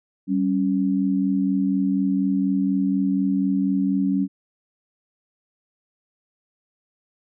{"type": "tone pair together", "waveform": "sine", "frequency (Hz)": [193.07, 277.2], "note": ["G3", "C#4"], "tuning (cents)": [-26, 0], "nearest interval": "tritone", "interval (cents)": 626, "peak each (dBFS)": -21, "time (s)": [0.27, 4.28], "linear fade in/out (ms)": 50, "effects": []}